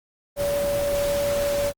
sine tone in noise, 572 Hz, D5, 46 cents flat, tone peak -21 dBFS, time 0.36-1.73 s, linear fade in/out 50 ms, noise pink, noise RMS -31 dBFS, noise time 0.36-1.73 s, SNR +7 dB, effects Opus 24 kbps

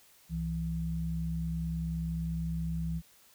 sine tone pair together, 65.41 / 164.82 Hz, C2 / E3, 0 / 0 cents, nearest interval octave + major third, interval 1600 cents, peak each -36 / -32 dBFS, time 0.29-3.02 s, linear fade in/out 50 ms, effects white hiss -61 dBFS RMS until 3.34 s

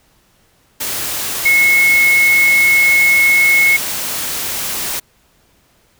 sine tone in noise, 2180 Hz, C#7, 29 cents flat, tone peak -8 dBFS, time 1.45-3.77 s, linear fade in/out 10 ms, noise white, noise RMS -21 dBFS, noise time 0.8-5 s, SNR +10 dB, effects pink hiss -55 dBFS RMS until 5.99 s

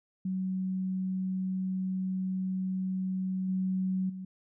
sine tone with level steps, 187.4 Hz, F#3, 22 cents sharp, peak -29 / -27 / -37 dBFS, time 0.25-4.25 s, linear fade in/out 5 ms, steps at 3.48 / 4.09 s, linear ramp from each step 10 ms, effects none

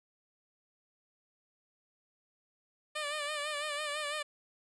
10% pulse tone with vibrato, 594 Hz, D5, 20 cents sharp, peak -26 dBFS, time 2.95-4.23 s, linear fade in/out 10 ms, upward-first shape sine, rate 6 Hz, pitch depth 56 cents each way, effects resampled to 22050 Hz

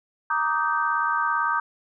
sine chord, Eb major seventh, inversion second, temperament just, 933.4 / 1166.7 / 1244.5 / 1555.6 Hz, Bb5 / D6 / Eb6 / G6, +2 / -12 / 0 / -14 cents, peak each -27 / -27 / -26 / -26 dBFS, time 0.3-1.6 s, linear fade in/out 5 ms, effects none

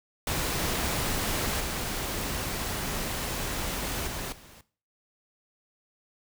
pink noise with level steps, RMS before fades -29 / -32 / -35 / -51 dBFS, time 0.27-4.61 s, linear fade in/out 2 ms, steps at 1.6 / 4.07 / 4.32 s, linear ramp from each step 5 ms, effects noise-tail reverb RT60 0.4 s tail -17 dB re dry

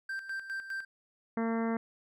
triangle tone with tremolo, 1570 Hz, G6, 2 cents sharp, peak -32 dBFS, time 0.09-0.85 s, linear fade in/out 5 ms, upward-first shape square, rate 4.9 Hz, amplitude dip 65%
harmonic tone, 227.6 Hz, A#3, 41 cents flat, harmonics 1 / 2 / 3 / 4 / 5 / 6 / 7 / 8 / 9, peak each -30 / -36 / -40 / -42 / -44 / -46 / -47 / -48 / -49 dBFS, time 1.37-1.77 s, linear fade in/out 2 ms
effects none

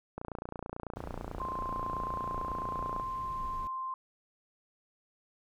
click train, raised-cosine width 1 ms, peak -24 dBFS, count 83, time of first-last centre 0.18-2.998 s, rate 29.1 Hz
brown noise, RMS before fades -44 dBFS, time 0.96-3.67 s, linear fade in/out 0 ms
sine tone, 1046.5 Hz, C6, in tune, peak -34 dBFS, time 1.4-3.94 s, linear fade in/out 2 ms
effects none

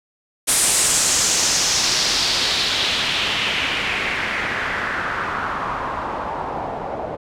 white noise with low-pass filter sweep, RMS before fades -21 dBFS, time 0.47-7.17 s, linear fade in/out 20 ms, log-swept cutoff 9500 to 660 Hz, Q 2.5, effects none

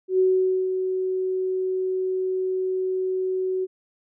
sine tone with ADSR envelope, 373.7 Hz, F#4, 17 cents sharp, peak -15 dBFS, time 0.08-3.67 s, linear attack 110 ms, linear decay 490 ms, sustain -7 dB, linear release 35 ms, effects none

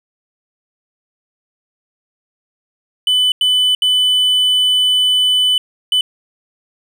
triangle tone bursts at uneven times, 3000 Hz, F#7, 23 cents sharp, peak -9 dBFS, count 4, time 3.07-3.32 / 3.41-3.75 / 3.82-5.58 / 5.92-6.01 s, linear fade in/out 2 ms, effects none

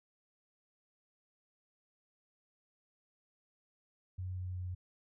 sine tone with pitch steps, 92 / 91.31 / 90.63 Hz, F#2 / F#2 / F#2, -9 / -22 / -35 cents, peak -37 dBFS, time 4.18-4.75 s, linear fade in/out 10 ms, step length 190 ms, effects none

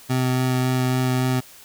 25% pulse tone with vibrato, 128.1 Hz, C3, 36 cents flat, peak -15 dBFS, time 0.09-1.41 s, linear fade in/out 20 ms, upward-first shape sine, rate 3.6 Hz, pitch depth 9 cents each way, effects white hiss -46 dBFS RMS until 1.64 s

